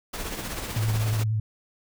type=noise with tremolo; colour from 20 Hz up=pink; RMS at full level=-31 dBFS; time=0.13-1.24 s; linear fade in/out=10 ms; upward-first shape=triangle; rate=16 Hz; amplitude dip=50%
type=tone with vibrato; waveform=sine; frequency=109 Hz; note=A2; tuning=16 cents flat; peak=-22 dBFS; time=0.76-1.4 s; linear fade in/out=5 ms; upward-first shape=sine; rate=11 Hz; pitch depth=35 cents each way
effects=none